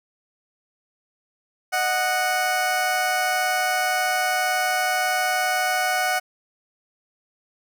20% pulse tone pair together, 617.2 / 739 Hz, D#5 / F#5, -14 / -2 cents, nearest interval minor third, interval 312 cents, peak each -24 / -16 dBFS, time 1.72-6.2 s, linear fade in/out 20 ms, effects none

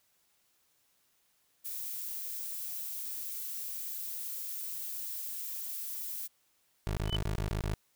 violet noise, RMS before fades -39 dBFS, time 1.64-6.28 s, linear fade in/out 20 ms
20% pulse tone bursts, 51.91 Hz, G#1, in tune, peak -26 dBFS, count 7, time 6.87-7.738 s, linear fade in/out 0 ms, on 100 ms, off 28 ms
sine tone with exponential growth, 3000 Hz, F#7, 23 cents sharp, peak -27 dBFS, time 7.03-7.16 s, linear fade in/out 5 ms, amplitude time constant 28 ms
effects white hiss -72 dBFS RMS until 7.95 s

